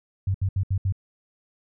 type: tone bursts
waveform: sine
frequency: 96 Hz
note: G2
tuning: 36 cents flat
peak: -20 dBFS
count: 5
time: 0.27-0.924 s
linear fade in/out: 5 ms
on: 74 ms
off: 71 ms
effects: none